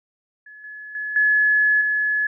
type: tone with level steps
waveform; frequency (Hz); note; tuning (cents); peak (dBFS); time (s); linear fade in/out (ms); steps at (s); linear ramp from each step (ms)
sine; 1705; G#6; +45; -40 / -34 / -25 / -14 / -18; 0.46-2.27; 5; 0.64 / 0.95 / 1.16 / 1.81; 2
effects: none